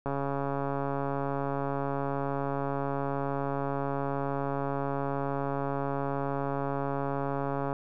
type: click train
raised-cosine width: 1 ms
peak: -18 dBFS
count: 1067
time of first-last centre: 0.06-7.729 s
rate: 139 Hz
effects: none